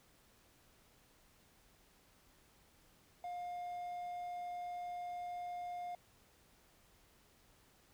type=tone; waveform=triangle; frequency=709 Hz; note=F5; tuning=26 cents sharp; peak=-39 dBFS; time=3.24-5.95 s; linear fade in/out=2 ms; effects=pink hiss -68 dBFS RMS until 7.93 s